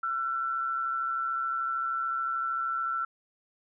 sine tone pair together, 1344 / 1477.4 Hz, E6 / F#6, +33 / -3 cents, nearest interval major second, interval 164 cents, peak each -28 / -38 dBFS, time 0.03-3.05 s, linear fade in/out 5 ms, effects none

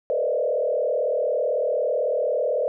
sine tone with frequency modulation, 549 Hz, C#5, 17 cents flat, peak -20 dBFS, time 0.1-2.68 s, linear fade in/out 0 ms, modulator 38 Hz, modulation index 2.1, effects none

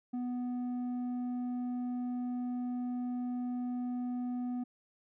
square tone with low-pass filter, 246.9 Hz, B3, in tune, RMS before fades -36 dBFS, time 0.13-4.64 s, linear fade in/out 10 ms, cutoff 500 Hz, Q 1.4, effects none

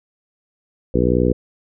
harmonic tone, 61.2 Hz, B1, 15 cents flat, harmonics 1 / 2 / 3 / 4 / 5 / 6 / 7 / 8, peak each -22 / -22 / -22 / -22 / -22 / -22 / -22 / -22 dBFS, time 0.94-1.33 s, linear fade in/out 5 ms, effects none

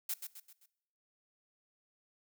blue noise with echo, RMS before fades -36 dBFS, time 0.09-0.14 s, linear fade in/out 5 ms, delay 130 ms, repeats 4, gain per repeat -7 dB, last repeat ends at 0.66 s, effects noise-tail reverb RT60 0.8 s tail -20 dB re dry

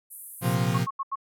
pink band-pass noise, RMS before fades -43 dBFS, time 0.1-0.56 s, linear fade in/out 20 ms, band 9800 to 13000 Hz, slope 48 dB/octave
40% pulse chord, Bb suspended second, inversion none, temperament equal, 116.54 / 130.81 / 174.61 Hz, Bb2 / C3 / F3, 0 / 0 / 0 cents, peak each -26 dBFS, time 0.41-0.87 s, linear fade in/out 50 ms
sine tone bursts, 1092 Hz, C#6, 26 cents flat, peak -26 dBFS, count 4, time 0.74-1.157 s, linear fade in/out 10 ms, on 42 ms, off 83 ms
effects none

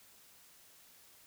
silence, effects white hiss -61 dBFS RMS until 1.26 s

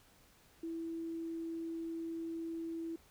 sine tone, 329.6 Hz, E4, in tune, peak -38 dBFS, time 0.63-2.96 s, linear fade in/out 5 ms, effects pink hiss -65 dBFS RMS until 3.1 s

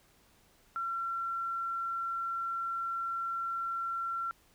sine tone, 1360 Hz, F6, 46 cents flat, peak -32 dBFS, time 0.76-4.31 s, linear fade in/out 0 ms, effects pink hiss -65 dBFS RMS until 4.54 s

